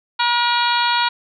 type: harmonic tone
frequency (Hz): 478.1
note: A#4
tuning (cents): +44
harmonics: 2 / 3 / 4 / 5 / 6 / 7 / 8 / 9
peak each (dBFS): -18 / -22 / -29 / -27 / -28 / -27 / -25 / -26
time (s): 0.19-1.09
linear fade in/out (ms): 10
effects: none